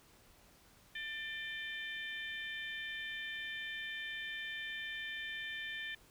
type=harmonic tone with a mistuned harmonic; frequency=594 Hz; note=D5; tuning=20 cents sharp; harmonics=3 / 4 / 5 / 6; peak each=-42 / -47 / -48 / -49 dBFS; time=0.95-5.95 s; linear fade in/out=5 ms; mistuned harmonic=5; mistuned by=+62 cents; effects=pink hiss -64 dBFS RMS until 6.1 s